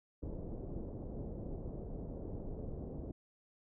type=low-pass noise; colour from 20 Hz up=pink; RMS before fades=-43 dBFS; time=0.22-3.12 s; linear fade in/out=10 ms; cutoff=550 Hz; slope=24 dB/octave; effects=none